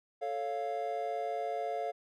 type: chord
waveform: triangle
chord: A augmented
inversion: none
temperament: equal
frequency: 440 / 554.4 / 698.5 Hz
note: A4 / C#5 / E#5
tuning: 0 / 0 / 0 cents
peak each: -37 / -37 / -33 dBFS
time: 0.21-1.92 s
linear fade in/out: 20 ms
effects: none